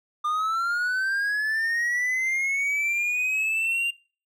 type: linear sweep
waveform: triangle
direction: up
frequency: 1200 to 2794 Hz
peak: -21 dBFS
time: 0.24-3.91 s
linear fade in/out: 10 ms
effects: noise-tail reverb RT60 0.4 s tail -24 dB re dry